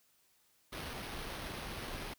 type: noise with sample-and-hold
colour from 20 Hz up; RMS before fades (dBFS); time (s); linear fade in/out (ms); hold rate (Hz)
pink; -43; 0.72-2.14; 10; 7350
effects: white hiss -71 dBFS RMS until 2.18 s